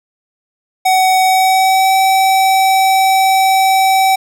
square tone with pitch glide, 751 to 766.8 Hz, F#5 to G5, +26 to -38 cents, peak -9 dBFS, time 0.85-4.16 s, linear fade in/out 10 ms, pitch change +36 cents, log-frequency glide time 1.23-1.95 s, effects none

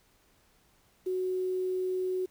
sine tone with quantisation, 370 Hz, F#4, in tune, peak -28 dBFS, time 1.06-2.26 s, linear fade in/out 10 ms, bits 9, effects pink hiss -66 dBFS RMS until 2.3 s

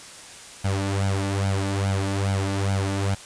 sawtooth tone with flanger, 98 Hz, G2, in tune, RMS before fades -24 dBFS, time 0.64-3.15 s, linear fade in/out 10 ms, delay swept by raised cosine 1.3 to 3.5 ms, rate 2.4 Hz, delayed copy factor +0.85, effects white hiss -42 dBFS RMS until 3.25 s + resampled to 22050 Hz

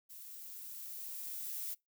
violet noise with level ramp, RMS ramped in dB -51 to -40 dBFS, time 0.09-1.75 s, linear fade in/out 20 ms, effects noise-tail reverb RT60 0.2 s tail -25 dB re dry

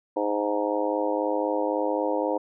harmonic tone with a mistuned harmonic, 103.83 Hz, G#2, in tune, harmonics 3 / 4 / 5 / 6 / 7 / 8 / 9, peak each -29 / -32 / -27 / -33 / -34 / -35 / -32 dBFS, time 0.16-2.38 s, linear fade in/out 10 ms, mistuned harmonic 8, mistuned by +45 cents, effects none

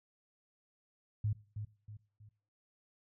sine tone with echo, 105.6 Hz, G#2, 29 cents sharp, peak -30 dBFS, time 1.24-1.33 s, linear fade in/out 5 ms, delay 320 ms, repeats 3, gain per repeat -8 dB, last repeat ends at 2.29 s, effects noise-tail reverb RT60 0.4 s tail -19 dB re dry

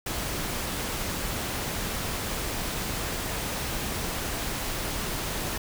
pink noise, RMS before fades -31 dBFS, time 0.06-5.58 s, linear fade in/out 5 ms, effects none

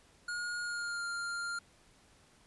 square tone with pitch glide, 1434 to 1397.2 Hz, F6 to F6, +45 to 0 cents, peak -36 dBFS, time 0.28-1.59 s, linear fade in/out 5 ms, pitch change -45 cents, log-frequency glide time 0.62-1.04 s, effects pink hiss -64 dBFS RMS until 2.46 s + resampled to 24000 Hz

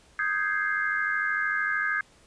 sine chord, Ab major seventh, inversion second, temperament equal, 1244.5 / 1568 / 1661.2 / 2093 Hz, Eb6 / G6 / Ab6 / C7, 0 / 0 / 0 / 0 cents, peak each -32 / -29 / -28 / -33 dBFS, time 0.19-2.01 s, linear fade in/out 2 ms, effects pink hiss -58 dBFS RMS until 2.26 s + resampled to 22050 Hz

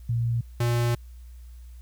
sine / square tone pair in turn, 117.4 / 119.18 Hz, A#2 / A#2, +13 / +39 cents, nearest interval unison, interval 26 cents, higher second, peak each -22 dBFS, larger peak neither, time 0.09-0.41 / 0.6-0.95 s, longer second, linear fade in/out 5 ms, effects added 60 Hz sine -41 dBFS peak until 1.81 s + white hiss -63 dBFS RMS until 1.81 s

